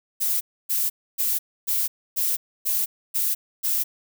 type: noise bursts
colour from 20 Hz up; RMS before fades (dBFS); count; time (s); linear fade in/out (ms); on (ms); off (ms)
violet; -23; 8; 0.2-3.84; 20; 210; 280
effects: none

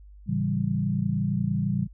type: chord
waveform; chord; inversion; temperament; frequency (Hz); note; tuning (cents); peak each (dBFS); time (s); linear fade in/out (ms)
sine; A dominant seventh; none; equal; 110 / 138.59 / 164.81 / 196; A2 / C#3 / E3 / G3; 0 / 0 / 0 / 0; -30 / -29 / -29 / -27; 0.26-1.88; 50
effects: added 50 Hz sine -45 dBFS peak until 1.93 s

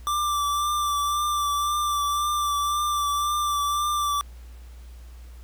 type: tone with vibrato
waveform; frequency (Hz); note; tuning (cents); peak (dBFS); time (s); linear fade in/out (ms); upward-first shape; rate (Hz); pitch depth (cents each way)
square; 1174.7; D6; 0; -23; 0.07-4.21; 0; triangle; 1.9; 28
effects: added 60 Hz sine -40 dBFS peak until 5.43 s + pink hiss -56 dBFS RMS until 5.43 s

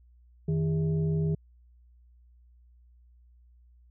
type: tone with frequency modulation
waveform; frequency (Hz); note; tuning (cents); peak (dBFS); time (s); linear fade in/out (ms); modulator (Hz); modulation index
sine; 157.6; D#3; +23; -24; 0.48-1.35; 5; 248; 0.62
effects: added 60 Hz sine -55 dBFS peak until 3.9 s

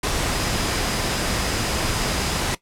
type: tone in noise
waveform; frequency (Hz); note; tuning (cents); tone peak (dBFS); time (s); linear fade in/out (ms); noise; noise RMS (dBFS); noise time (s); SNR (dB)
sine; 4978; D#8; 0; -34; 0.32-2.41; 5; pink; -23; 0.03-2.55; -14
effects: noise-tail reverb RT60 0.1 s tail -17 dB re dry + low-pass 10000 Hz 12 dB/octave

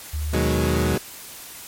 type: tone with pitch glide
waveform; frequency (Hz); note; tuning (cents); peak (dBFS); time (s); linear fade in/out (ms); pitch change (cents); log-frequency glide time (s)
sine; 75.1 to 79.38; D2 to D#2; +39 to +35; -23; 0.13-0.95; 10; +96; 0.36-0.69
type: chord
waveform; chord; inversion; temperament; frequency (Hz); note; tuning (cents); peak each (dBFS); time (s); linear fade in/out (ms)
20% pulse; G# minor seventh; first; equal; 123.47 / 155.56 / 185 / 207.7; B2 / D#3 / F#3 / G#3; 0 / 0 / 0 / 0; -21; 0.33-0.98; 5
effects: white hiss -39 dBFS RMS until 1.67 s + MP3 64 kbps

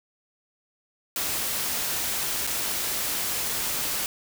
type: noise with dropouts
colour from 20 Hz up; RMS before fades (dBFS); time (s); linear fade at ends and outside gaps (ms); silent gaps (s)
white; -28; 1.16-4.06; 1; 2.468-2.473
effects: none

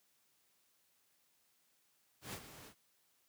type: noise with ADSR envelope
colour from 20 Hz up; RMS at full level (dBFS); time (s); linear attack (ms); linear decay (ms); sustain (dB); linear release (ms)
pink; -43; 2.21-2.75; 120; 65; -11; 85
effects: white hiss -75 dBFS RMS until 3.28 s + high-pass 80 Hz 12 dB/octave

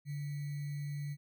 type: tone with sample-and-hold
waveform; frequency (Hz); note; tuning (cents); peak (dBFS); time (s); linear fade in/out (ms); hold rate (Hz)
sine; 144.9; D3; -23; -36; 0.05-1.17; 50; 2100
effects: none

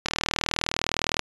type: click train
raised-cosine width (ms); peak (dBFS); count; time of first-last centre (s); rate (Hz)
0.2; -6; 46; 0.06-1.194; 39.7
effects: resampled to 22050 Hz

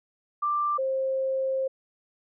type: tone pair in turn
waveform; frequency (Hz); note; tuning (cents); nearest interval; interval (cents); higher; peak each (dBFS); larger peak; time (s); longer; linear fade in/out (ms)
sine; 1181 / 530.5; D6 / C5; +9 / +24; octave + major second; 1385; first; -23 / -24; first; 0.42-0.78 / 0.78-1.68; second; 10
effects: none

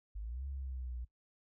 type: linear two-way sweep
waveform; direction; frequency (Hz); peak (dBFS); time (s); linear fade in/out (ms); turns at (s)
sine; up then down; 48.09 to 69.3 to 59.2; -39; 0.15-1.05; 10; 0.46
effects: noise-tail reverb RT60 0.1 s tail -18 dB re dry

